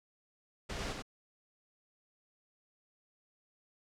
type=noise with echo; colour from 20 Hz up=pink; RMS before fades=-40 dBFS; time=0.69-0.93 s; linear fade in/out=10 ms; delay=94 ms; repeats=1; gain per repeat=-2 dB; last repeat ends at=1.024 s; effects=low-pass 6000 Hz 12 dB/octave